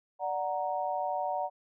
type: chord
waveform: sine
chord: D augmented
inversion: none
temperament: equal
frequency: 587.3 / 740 / 932.3 Hz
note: D5 / F#5 / A#5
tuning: 0 / 0 / 0 cents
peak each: -35 / -32 / -35 dBFS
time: 0.19-1.5 s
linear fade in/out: 50 ms
effects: none